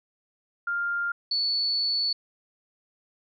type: tone pair in turn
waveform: sine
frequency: 1400 / 4445 Hz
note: F6 / C#8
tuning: +4 / +4 cents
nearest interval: octave + minor sixth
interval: 2000 cents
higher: second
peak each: -25 / -23 dBFS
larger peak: second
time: 0.67-1.12 / 1.31-2.13 s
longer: second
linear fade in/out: 5 ms
effects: none